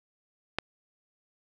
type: click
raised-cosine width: 0.3 ms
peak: -11 dBFS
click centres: 0.586 s
effects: none